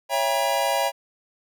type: chord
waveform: square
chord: C# diminished seventh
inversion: none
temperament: just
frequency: 554.4 / 665.2 / 798.3 / 957.9 Hz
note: C#5 / E5 / G5 / Bb5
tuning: 0 / +16 / +31 / +47 cents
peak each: -27 dBFS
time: 0.09-0.92 s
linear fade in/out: 50 ms
effects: none